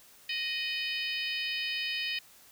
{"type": "harmonic tone with a mistuned harmonic", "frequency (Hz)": 622.3, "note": "D#5", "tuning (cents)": 0, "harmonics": [3, 4, 5, 6, 7, 8], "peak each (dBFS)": [-39, -35, -36, -41, -42, -41], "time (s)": [0.29, 2.19], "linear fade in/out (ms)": 5, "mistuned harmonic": 5, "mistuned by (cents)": -53, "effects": ["white hiss -57 dBFS RMS until 2.51 s"]}